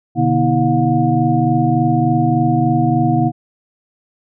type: tone cluster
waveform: sine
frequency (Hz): 124.4 / 147.8 / 242.4 / 322.8 / 718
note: B2 / D3 / B3 / E4 / F5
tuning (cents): +13 / +11 / -32 / -36 / +48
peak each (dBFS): -18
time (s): 0.15-3.32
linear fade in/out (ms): 50
effects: none